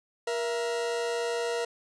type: tone pair together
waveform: 40% pulse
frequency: 472.6 / 670 Hz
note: A#4 / E5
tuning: +24 / +28 cents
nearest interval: tritone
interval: 604 cents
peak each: -28 / -34 dBFS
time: 0.27-1.65 s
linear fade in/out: 5 ms
effects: resampled to 22050 Hz + 10-bit